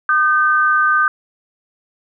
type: tone pair together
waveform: sine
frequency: 1219 / 1543 Hz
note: D#6 / G6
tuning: -36 / -28 cents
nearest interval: major third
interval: 408 cents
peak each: -14 dBFS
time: 0.09-1.08 s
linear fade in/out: 2 ms
effects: none